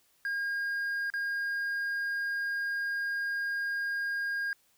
triangle tone with dropouts, 1620 Hz, G#6, 43 cents flat, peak -28 dBFS, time 0.25-4.53 s, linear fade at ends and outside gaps 1 ms, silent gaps 1.101-1.138 s, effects white hiss -68 dBFS RMS until 4.77 s

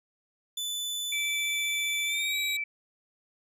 sawtooth tone with pitch glide, 3496 to 3835 Hz, A7 to A#7, -12 to +48 cents, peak -28 dBFS, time 0.57-2.57 s, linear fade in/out 5 ms, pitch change +160 cents, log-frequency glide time 2.05-2.36 s
sine tone with vibrato, 2319 Hz, D7, 22 cents flat, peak -29 dBFS, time 1.12-2.64 s, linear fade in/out 5 ms, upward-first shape sine, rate 15 Hz, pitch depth 8 cents each way
effects none

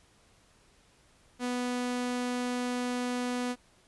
sawtooth tone, 246.9 Hz, B3, in tune, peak -26 dBFS, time 1.39-3.56 s, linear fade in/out 50 ms, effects pink hiss -63 dBFS RMS until 3.87 s + resampled to 24000 Hz

